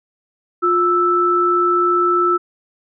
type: tone pair together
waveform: sine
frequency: 353.7 / 1318.5 Hz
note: F4 / E6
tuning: +22 / 0 cents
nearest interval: octave + major seventh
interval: 2278 cents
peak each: -17 / -14 dBFS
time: 0.62-2.38 s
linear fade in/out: 20 ms
effects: none